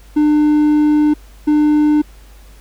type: tone bursts at uneven times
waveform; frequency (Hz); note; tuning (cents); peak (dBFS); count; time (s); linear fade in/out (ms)
triangle; 300; D4; +37; -7; 2; 0.16-1.14 / 1.47-2.02; 10
effects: added 50 Hz sine -38 dBFS peak until 2.6 s + pink hiss -48 dBFS RMS until 2.6 s